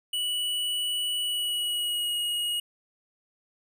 square tone with pitch glide, 2948 to 2887 Hz, F#7 to F#7, -7 to -43 cents, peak -27 dBFS, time 0.13-2.6 s, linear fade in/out 5 ms, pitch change -36 cents, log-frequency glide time 1.2-2.18 s, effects none

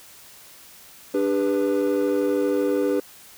triangle chord, G major, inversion second, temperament equal with one note detuned, 293.7 / 401.2 / 493.9 Hz, D4 / G4 / B4, 0 / +40 / 0 cents, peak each -21 dBFS, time 1.14-3 s, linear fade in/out 5 ms, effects tanh soft clip ceiling -12 dBFS + white hiss -47 dBFS RMS until 3.37 s

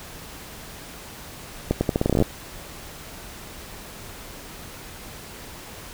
accelerating click train, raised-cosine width 2 ms, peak -6 dBFS, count 14, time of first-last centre 1.71-2.223 s, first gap 100 ms, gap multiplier 0.82, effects pink hiss -40 dBFS RMS until 5.93 s

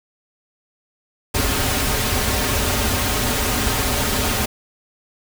pink noise with comb filter, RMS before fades -20 dBFS, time 1.34-4.46 s, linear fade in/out 10 ms, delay 6 ms, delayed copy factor -0.75, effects none

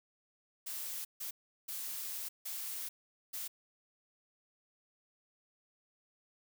blue noise bursts at uneven times, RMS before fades -41 dBFS, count 5, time 0.66-1.05 / 1.2-1.31 / 1.68-2.29 / 2.45-2.89 / 3.33-3.48 s, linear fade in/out 10 ms, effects none

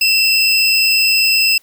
square tone pair together, 2685 / 5069 Hz, E7 / D#8, +31 / +31 cents, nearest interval major seventh, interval 1100 cents, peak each -14 dBFS, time 0.01-1.58 s, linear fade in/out 5 ms, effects white hiss -53 dBFS RMS until 1.62 s

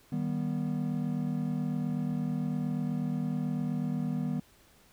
triangle chord, Eb augmented, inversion none, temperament just, 155.56 / 194.45 / 243.1 Hz, Eb3 / G3 / B3, 0 / -14 / -27 cents, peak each -31 / -33 / -31 dBFS, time 0.12-4.4 s, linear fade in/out 5 ms, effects pink hiss -61 dBFS RMS until 4.92 s

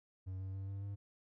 triangle tone with pitch steps, 93.9 / 95.38 / 96.88 / 98.4 / 99.94 Hz, F#2 / G2 / G2 / G2 / G2, +26 / -47 / -20 / +7 / +34 cents, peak -38 dBFS, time 0.26-0.96 s, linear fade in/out 20 ms, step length 140 ms, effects none

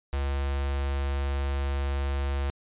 square tone with notch filter, 69.3 Hz, C#2, in tune, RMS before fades -28 dBFS, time 0.13-2.5 s, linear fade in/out 0 ms, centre 240 Hz, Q 1.2, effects resampled to 8000 Hz

